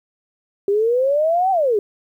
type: exponential two-way sweep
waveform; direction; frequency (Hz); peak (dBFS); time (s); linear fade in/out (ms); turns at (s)
sine; up then down; 392 to 784 to 392; -14; 0.68-1.79; 2; 1.51
effects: 9-bit